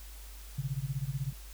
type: tone with tremolo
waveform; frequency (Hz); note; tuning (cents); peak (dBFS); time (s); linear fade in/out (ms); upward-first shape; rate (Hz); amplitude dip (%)
sine; 135.5; C#3; -39; -28; 0.58-1.33; 5; sine; 16; 95
effects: added 50 Hz sine -45 dBFS peak until 1.53 s + white hiss -53 dBFS RMS until 1.53 s